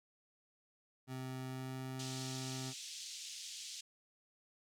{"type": "tone with pitch glide", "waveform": "25% pulse", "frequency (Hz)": [130, 130.75], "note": ["C3", "C3"], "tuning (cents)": [-11, -1], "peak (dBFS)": -38, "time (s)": [1.07, 2.74], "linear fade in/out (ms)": 50, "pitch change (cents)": 10, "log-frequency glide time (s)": [1.47, 1.72]}
{"type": "band-pass noise", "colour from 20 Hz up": "white", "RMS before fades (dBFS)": -48, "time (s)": [1.99, 3.81], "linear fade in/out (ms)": 5, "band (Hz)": [2900, 7100], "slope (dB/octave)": 24}
{"effects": []}